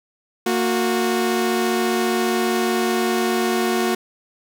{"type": "tone pair together", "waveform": "sawtooth", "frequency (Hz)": [230, 365.1], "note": ["A#3", "F#4"], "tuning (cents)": [-23, -23], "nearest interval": "minor sixth", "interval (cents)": 800, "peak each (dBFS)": [-18, -16], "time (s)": [0.46, 3.95], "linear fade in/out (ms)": 5, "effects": []}